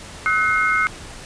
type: tone cluster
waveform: sine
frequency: 1284 / 1497 / 2138 Hz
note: E6 / F#6 / C7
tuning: -46 / +20 / +37 cents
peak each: -20 dBFS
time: 0.26-0.87 s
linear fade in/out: 0 ms
effects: pink hiss -37 dBFS RMS until 1.25 s + resampled to 22050 Hz